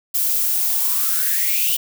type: noise with high-pass filter sweep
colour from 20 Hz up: violet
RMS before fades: -19 dBFS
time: 0.14-1.77 s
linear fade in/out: 10 ms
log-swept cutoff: 380 to 3100 Hz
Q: 8.6
effects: none